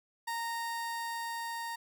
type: tone with level ramp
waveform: 30% pulse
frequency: 927 Hz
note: A#5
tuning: 10 cents flat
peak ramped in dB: -31 to -34 dBFS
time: 0.27-1.76 s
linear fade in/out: 10 ms
effects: none